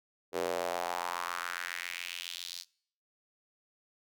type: tone with high-pass filter sweep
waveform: square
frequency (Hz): 43.65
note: F1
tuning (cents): 0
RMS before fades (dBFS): -37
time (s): 0.32-2.65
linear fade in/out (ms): 50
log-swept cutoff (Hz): 430 to 4600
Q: 2.8
effects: noise-tail reverb RT60 0.6 s tail -24 dB re dry